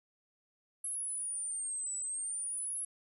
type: exponential two-way sweep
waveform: sine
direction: down then up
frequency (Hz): 10900 to 7870 to 10900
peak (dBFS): -35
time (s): 0.84-2.85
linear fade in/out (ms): 5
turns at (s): 1.95
effects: none